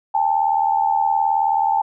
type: tone pair together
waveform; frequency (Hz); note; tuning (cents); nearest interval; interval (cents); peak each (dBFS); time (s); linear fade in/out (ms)
sine; 804 / 883; G5 / A5; +44 / +6; major second; 162; -18; 0.14-1.82; 10
effects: none